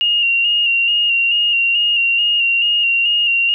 sine tone with vibrato, 2805 Hz, F7, 7 cents sharp, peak -12 dBFS, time 0.01-3.54 s, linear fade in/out 0 ms, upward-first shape square, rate 2.3 Hz, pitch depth 29 cents each way, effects none

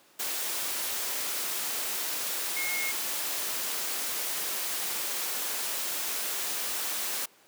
sine tone in noise, 2159 Hz, C#7, 46 cents flat, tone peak -31 dBFS, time 2.56-2.92 s, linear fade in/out 10 ms, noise white, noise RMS -32 dBFS, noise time 0.19-7.26 s, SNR -2 dB, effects pink hiss -59 dBFS RMS until 7.47 s + high-pass 300 Hz 12 dB/octave

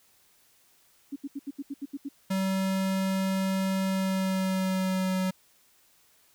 sine tone bursts, 279.6 Hz, C#4, 15 cents sharp, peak -31 dBFS, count 9, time 1.12-2.089 s, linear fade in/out 10 ms, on 41 ms, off 75 ms
square tone with pitch glide, 191.2 to 186.94 Hz, G3 to F#3, -43 to +18 cents, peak -26 dBFS, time 2.3-5.31 s, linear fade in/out 10 ms, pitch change -39 cents, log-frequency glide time 3.85-5.19 s
effects white hiss -63 dBFS RMS until 6.34 s

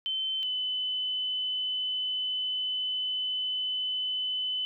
sine tone pair in turn, 3078 / 3018 Hz, G7 / F#7, -32 / +34 cents, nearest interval unison, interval 34 cents, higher first, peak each -28 dBFS, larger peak neither, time 0.06-0.43 / 0.43-4.65 s, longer second, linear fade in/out 0 ms, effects none

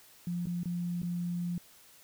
sine tone with dropouts, 174.61 Hz, F3, in tune, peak -31 dBFS, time 0.27-1.58 s, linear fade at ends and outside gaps 2 ms, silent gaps 0.457-0.469 / 0.633-0.656 / 1.019-1.03 s, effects white hiss -58 dBFS RMS until 2.03 s

